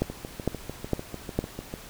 two click trains, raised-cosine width 2 ms, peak -20 / -10 dBFS, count 12 / 4, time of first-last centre 0.1-1.739 / 0.02-1.39 s, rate 6.71 / 2.19 Hz, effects pink hiss -45 dBFS RMS until 1.89 s

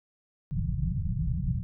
white low-pass noise, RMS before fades -29 dBFS, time 0.51-1.63 s, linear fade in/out 0 ms, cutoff 180 Hz, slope 96 dB/octave, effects none

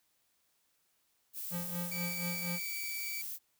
violet noise, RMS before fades -41 dBFS, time 1.33-3.39 s, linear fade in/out 50 ms
square tone with tremolo, 174.61 Hz, F3, in tune, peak -36 dBFS, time 1.5-2.6 s, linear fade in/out 50 ms, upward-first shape sine, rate 4.2 Hz, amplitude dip 70%
sawtooth tone, 2304 Hz, D7, 34 cents flat, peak -36 dBFS, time 1.91-3.22 s, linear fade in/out 10 ms
effects white hiss -75 dBFS RMS until 3.59 s

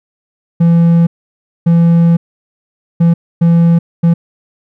triangle tone bursts at uneven times, 168.6 Hz, E3, 39 cents sharp, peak -3 dBFS, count 5, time 0.6-1.07 / 1.66-2.17 / 3-3.14 / 3.41-3.79 / 4.03-4.14 s, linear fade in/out 10 ms, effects none

